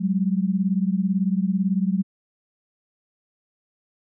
sine beating tone pair, 185.4 / 203.4 Hz, F#3 / G#3, +4 / -36 cents, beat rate 18 Hz, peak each -21 / -23 dBFS, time 0-2.03 s, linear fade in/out 20 ms, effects none

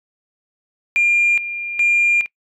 sine tone with tremolo, 2400 Hz, D7, 37 cents sharp, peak -11 dBFS, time 0.96-2.26 s, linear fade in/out 0 ms, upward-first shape square, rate 1.2 Hz, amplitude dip 75%, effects noise-tail reverb RT60 0.1 s tail -22 dB re dry + tanh soft clip ceiling -8 dBFS

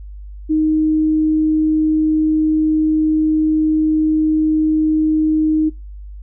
sine tone, 311.1 Hz, D#4, in tune, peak -12 dBFS, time 0.49-5.7 s, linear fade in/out 20 ms, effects noise-tail reverb RT60 0.2 s tail -23 dB re dry + added 50 Hz sine -30 dBFS peak until 6.22 s

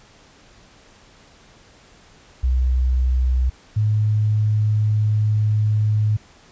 sine tone pair in turn, 63.3 / 106.66 Hz, B1 / G#2, +43 / +47 cents, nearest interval major sixth, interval 904 cents, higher second, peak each -15 dBFS, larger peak neither, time 2.43-3.5 / 3.76-6.17 s, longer second, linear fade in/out 10 ms, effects pink hiss -50 dBFS RMS until 6.51 s + resampled to 16000 Hz

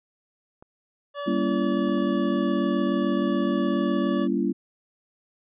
clicks, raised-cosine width 1 ms, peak -33 dBFS, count 3, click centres 0.625 / 1.888 / 1.98 s
25% pulse tone, 574 Hz, D5, 40 cents flat, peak -26 dBFS, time 1.14-4.28 s, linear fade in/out 50 ms
sine chord, G diminished seventh, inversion none, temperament just, 196 / 235.2 / 282.2 / 338.7 Hz, G3 / Bb3 / Db4 / Fb4, 0 / +16 / +31 / +47 cents, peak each -27 dBFS, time 1.26-4.53 s, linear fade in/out 20 ms
effects resampled to 8000 Hz

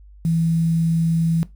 sine tone with quantisation, 164.7 Hz, E3, 1 cent flat, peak -16 dBFS, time 0.25-1.43 s, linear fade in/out 0 ms, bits 7, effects noise-tail reverb RT60 0.2 s tail -18 dB re dry + added 50 Hz sine -42 dBFS peak until 1.55 s

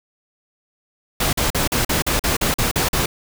pink noise bursts, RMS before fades -19 dBFS, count 11, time 1.2-3.06 s, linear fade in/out 5 ms, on 130 ms, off 43 ms, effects none

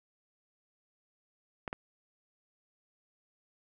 clicks, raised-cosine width 0.5 ms, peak -21 dBFS, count 2, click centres 1.678 / 1.729 s, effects none

